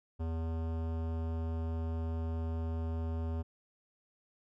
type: tone with hard clipping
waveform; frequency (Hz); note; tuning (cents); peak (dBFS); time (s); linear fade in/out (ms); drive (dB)
sine; 81.6; E2; -17; -35; 0.19-3.43; 20; 18
effects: none